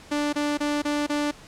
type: tone bursts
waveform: sawtooth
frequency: 293.7 Hz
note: D4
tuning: in tune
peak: -19 dBFS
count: 5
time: 0.11-1.314 s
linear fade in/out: 10 ms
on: 220 ms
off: 26 ms
effects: pink hiss -47 dBFS RMS until 1.47 s + low-pass 8000 Hz 12 dB/octave